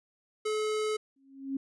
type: tone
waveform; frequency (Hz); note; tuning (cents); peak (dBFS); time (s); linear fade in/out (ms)
square; 429.6; A4; -41; -29; 0.45-0.97; 10
type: tone with exponential growth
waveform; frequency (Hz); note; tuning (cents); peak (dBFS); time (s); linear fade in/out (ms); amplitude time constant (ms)
sine; 271.2; C#4; -38; -27; 1.16-1.57; 5; 88
effects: resampled to 24000 Hz